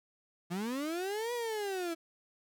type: linear two-way sweep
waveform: 35% pulse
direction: up then down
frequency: 166.1 to 489 to 324.7 Hz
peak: -32 dBFS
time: 0.5-1.95 s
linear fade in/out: 20 ms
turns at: 1.33 s
effects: none